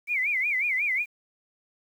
sine tone with vibrato, 2217 Hz, C#7, in tune, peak -23 dBFS, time 0.07-1.06 s, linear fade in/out 50 ms, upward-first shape sine, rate 5.5 Hz, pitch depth 180 cents each way, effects 9-bit

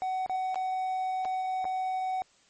triangle tone with dropouts, 750 Hz, F#5, 23 cents sharp, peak -26 dBFS, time 0.02-2.22 s, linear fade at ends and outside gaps 0 ms, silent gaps 0.262-0.296 / 0.545-0.557 / 1.249-1.254 / 1.644-1.652 s, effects white hiss -63 dBFS RMS until 2.49 s + MP3 32 kbps

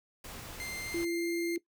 pink noise, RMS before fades -45 dBFS, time 0.24-1.05 s, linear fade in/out 5 ms
sawtooth tone with pitch glide, 2093 to 2108 Hz, C7 to C7, 0 to +12 cents, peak -35 dBFS, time 0.6-1.56 s, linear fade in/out 0 ms, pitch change +12 cents, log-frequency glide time 0.72-1.33 s
sine tone, 340 Hz, F4, 46 cents flat, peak -30 dBFS, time 0.94-1.58 s, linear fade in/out 5 ms
effects noise-tail reverb RT60 0.1 s tail -18 dB re dry

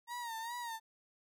35% pulse tone with vibrato, 932.3 Hz, A#5, in tune, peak -38 dBFS, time 0.07-0.8 s, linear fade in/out 50 ms, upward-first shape sine, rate 2.5 Hz, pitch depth 77 cents each way, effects none

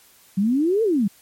sine exponential two-way sweep, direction up then down, 185 to 466.2 to 185 Hz, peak -16 dBFS, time 0.37-1.08 s, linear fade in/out 10 ms, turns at 0.83 s, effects white hiss -53 dBFS RMS until 1.21 s + MP3 64 kbps

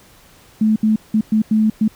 sine tone bursts at uneven times, 216.8 Hz, A3, 25 cents flat, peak -11 dBFS, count 6, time 0.61-0.76 / 0.83-0.96 / 1.14-1.21 / 1.32-1.42 / 1.51-1.7 / 1.81-1.88 s, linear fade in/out 5 ms, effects pink hiss -48 dBFS RMS until 1.95 s

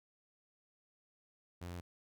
sawtooth tone, 87.7 Hz, F2, 8 cents sharp, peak -39 dBFS, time 1.61-1.81 s, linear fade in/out 10 ms, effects none

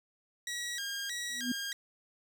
15% pulse tone with vibrato, 1760 Hz, A6, in tune, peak -29 dBFS, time 0.47-1.73 s, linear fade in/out 2 ms, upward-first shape square, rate 1.6 Hz, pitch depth 150 cents each way
sine tone with exponential growth, 246.9 Hz, B3, in tune, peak -27 dBFS, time 1.29-1.52 s, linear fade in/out 5 ms, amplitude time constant 50 ms
effects none

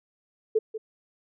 sine tone with echo, 438.4 Hz, A4, 6 cents flat, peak -18 dBFS, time 0.55-0.59 s, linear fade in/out 10 ms, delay 190 ms, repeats 1, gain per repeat -12 dB, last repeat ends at 0.78 s, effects none

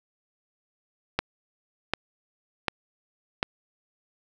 click train, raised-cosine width 0.3 ms, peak -7 dBFS, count 4, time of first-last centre 1.19-3.429 s, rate 1.34 Hz, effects 8-bit

